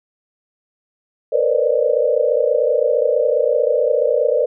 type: tone cluster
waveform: sine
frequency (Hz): 460.8 / 490.1 / 516 / 573 / 607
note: A#4 / B4 / C5 / D5 / D#5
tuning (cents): -20 / -13 / -24 / -43 / -43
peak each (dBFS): -20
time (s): 1.32-4.46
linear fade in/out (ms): 10
effects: none